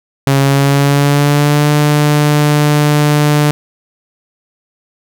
sawtooth tone with pitch glide, 137.6 to 148.33 Hz, C#3 to D3, -12 to +18 cents, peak -4 dBFS, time 0.27-3.51 s, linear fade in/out 0 ms, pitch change +130 cents, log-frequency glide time 0.4-1.7 s, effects none

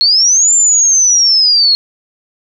sine linear two-way sweep, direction up then down, 4248 to 7320 to 4248 Hz, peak -6 dBFS, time 0.01-1.75 s, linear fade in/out 0 ms, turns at 0.54 s, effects none

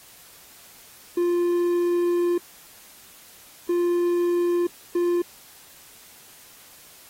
triangle tone bursts at uneven times, 349.2 Hz, F4, in tune, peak -17 dBFS, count 3, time 1.17-2.38 / 3.69-4.67 / 4.95-5.22 s, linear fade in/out 5 ms, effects white hiss -49 dBFS RMS until 7.09 s + AAC 48 kbps

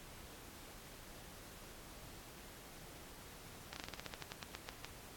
slowing click train, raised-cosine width 0.2 ms, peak -26 dBFS, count 15, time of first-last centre 3.73-4.846 s, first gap 32 ms, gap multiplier 1.13, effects pink hiss -55 dBFS RMS until 5.16 s + AAC 64 kbps

